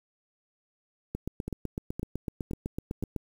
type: two click trains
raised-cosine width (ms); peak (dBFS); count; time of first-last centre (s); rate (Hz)
3; -19 / -21; 17 / 4; 1.15-3.163 / 1.48-3.026; 7.95 / 1.94
effects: 8-bit